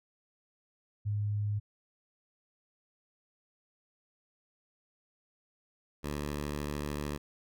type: tone pair in turn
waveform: sine / 10% pulse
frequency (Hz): 103.8 / 73.4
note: G#2 / D2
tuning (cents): 0 / 0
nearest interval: tritone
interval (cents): 600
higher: first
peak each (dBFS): -29 / -26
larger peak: second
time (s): 1.05-1.6 / 6.03-7.18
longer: second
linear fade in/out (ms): 20
effects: none